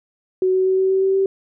sine tone with pitch steps, 372.7 / 375.1 / 377.5 / 379.9 / 382.3 / 384.7 / 387.2 Hz, F#4 / F#4 / F#4 / F#4 / G4 / G4 / G4, +13 / +24 / +35 / +46 / -43 / -33 / -21 cents, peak -14 dBFS, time 0.42-1.26 s, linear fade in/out 2 ms, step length 120 ms, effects none

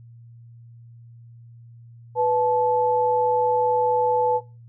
sine tone pair together, 493.9 / 869.2 Hz, B4 / A5, 0 / -21 cents, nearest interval minor seventh, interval 979 cents, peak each -20 dBFS, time 2.15-4.41 s, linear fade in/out 50 ms, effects noise-tail reverb RT60 0.3 s tail -20 dB re dry + added 117 Hz sine -43 dBFS peak until 4.68 s

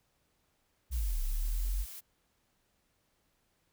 sine linear two-way sweep, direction down then up, 65.2 to 32.7 to 47.71 Hz, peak -29 dBFS, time 0.9-1.86 s, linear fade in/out 50 ms, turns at 1.21 s
blue noise, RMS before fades -46 dBFS, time 0.91-2.01 s, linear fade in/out 20 ms
effects pink hiss -75 dBFS RMS until 3.72 s

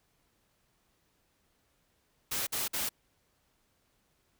white noise bursts, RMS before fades -33 dBFS, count 3, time 2.31-2.892 s, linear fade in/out 10 ms, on 160 ms, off 51 ms, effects pink hiss -73 dBFS RMS until 4.39 s

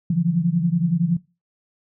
sine tone cluster, 143.7 / 169 / 179.7 Hz, D3 / E3 / F3, -37 / +43 / +50 cents, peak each -26 / -19 / -22 dBFS, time 0.1-1.17 s, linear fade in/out 5 ms, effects noise-tail reverb RT60 0.3 s tail -23 dB re dry

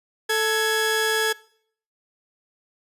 sawtooth tone pair together, 440 / 1675.2 Hz, A4 / G#6, 0 / +15 cents, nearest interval octave + major seventh, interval 2315 cents, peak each -19 dBFS, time 0.29-1.33 s, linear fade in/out 10 ms, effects noise-tail reverb RT60 0.6 s tail -22 dB re dry + resampled to 32000 Hz

